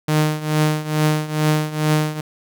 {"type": "tone with tremolo", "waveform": "sawtooth", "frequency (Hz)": 153.4, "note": "D#3", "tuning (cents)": -24, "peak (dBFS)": -9, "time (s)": [0.08, 2.21], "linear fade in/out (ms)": 5, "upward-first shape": "triangle", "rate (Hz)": 2.3, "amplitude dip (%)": 85, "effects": []}